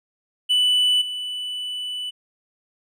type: tone with level steps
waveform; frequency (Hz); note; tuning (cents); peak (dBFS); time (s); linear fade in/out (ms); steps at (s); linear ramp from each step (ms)
triangle; 2980; F#7; +12; -14 / -25; 0.49-2.11; 20; 1.01; 10
effects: none